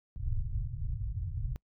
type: low-pass noise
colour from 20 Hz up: pink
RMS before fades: -34 dBFS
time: 0.16-1.56 s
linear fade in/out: 0 ms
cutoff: 140 Hz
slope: 96 dB/octave
effects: noise-tail reverb RT60 0.1 s tail -26 dB re dry